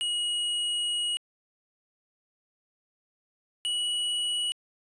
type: tone pair in turn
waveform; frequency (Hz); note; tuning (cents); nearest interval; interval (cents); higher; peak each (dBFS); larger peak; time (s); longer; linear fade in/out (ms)
square; 2900 / 2929; F#7 / F#7; -35 / -18; unison; 17; second; -27; neither; 0.01-1.17 / 3.65-4.52; first; 0
effects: resampled to 22050 Hz